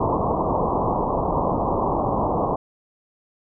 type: low-pass noise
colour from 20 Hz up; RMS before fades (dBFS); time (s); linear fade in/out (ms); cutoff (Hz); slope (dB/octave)
white; -22; 0-2.56; 5; 1100; 96
effects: none

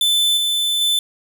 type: tone with level steps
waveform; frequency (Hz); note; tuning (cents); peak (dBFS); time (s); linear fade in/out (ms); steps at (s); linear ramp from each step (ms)
45% pulse; 3520; A7; 0; -14 / -17 / -15; 0.01-0.99; 2; 0.37 / 0.81; 2
effects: 9-bit

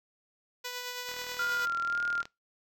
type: tone with tremolo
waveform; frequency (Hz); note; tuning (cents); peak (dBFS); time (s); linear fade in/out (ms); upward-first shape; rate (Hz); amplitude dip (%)
5% pulse; 493.9; B4; 0; -23; 0.64-1.66; 10; triangle; 9.3; 40
type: click train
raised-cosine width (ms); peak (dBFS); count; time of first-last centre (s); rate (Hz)
0.2; -25; 47; 1.09-2.255; 39.5
type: tone with vibrato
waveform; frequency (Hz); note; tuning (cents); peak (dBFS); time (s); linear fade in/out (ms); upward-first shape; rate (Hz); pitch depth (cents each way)
sine; 1396.9; F6; 0; -28; 1.39-2.22; 5; sine; 1.9; 23
effects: noise-tail reverb RT60 0.2 s tail -22 dB re dry

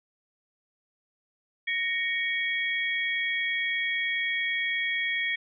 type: tone cluster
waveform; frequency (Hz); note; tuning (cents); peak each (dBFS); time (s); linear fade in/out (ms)
sine; 1865 / 2236 / 3312; A#6 / C#7 / G#7; 0 / +14 / -5; -29 / -29 / -34; 1.67-5.36; 10
effects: none

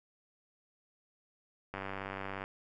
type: click train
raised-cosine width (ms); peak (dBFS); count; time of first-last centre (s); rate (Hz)
0.5; -24; 69; 1.74-2.44; 97.2
effects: none

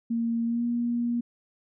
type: tone with pitch glide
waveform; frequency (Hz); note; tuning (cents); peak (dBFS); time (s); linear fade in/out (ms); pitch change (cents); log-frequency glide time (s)
sine; 231.4 to 237.9; A#3 to A#3; -13 to +35; -24; 0.1-1.21; 10; +48; 0.45-0.64
effects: none

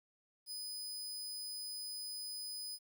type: tone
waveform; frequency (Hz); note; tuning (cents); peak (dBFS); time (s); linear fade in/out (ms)
sawtooth; 5000; D#8; +8; -39; 0.46-2.79; 50
effects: 12-bit

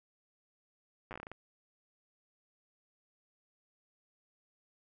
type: slowing click train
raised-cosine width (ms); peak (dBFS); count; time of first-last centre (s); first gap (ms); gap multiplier
0.5; -29; 10; 1.11-1.316; 8; 1.25
effects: none

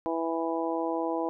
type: harmonic tone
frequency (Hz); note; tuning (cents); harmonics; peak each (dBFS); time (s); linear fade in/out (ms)
164.81; E3; 0; 2 / 3 / 4 / 5 / 6; -31 / -33 / -34 / -35 / -36; 0.06-1.29; 0
effects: none

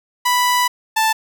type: tone pair in turn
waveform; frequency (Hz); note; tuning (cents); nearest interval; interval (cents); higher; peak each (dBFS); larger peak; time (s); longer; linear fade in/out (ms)
sawtooth; 987.8 / 881.7; B5 / A5; 0 / +3; major second; 197; first; -10; neither; 0.25-0.68 / 0.96-1.13; first; 10
effects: 8-bit

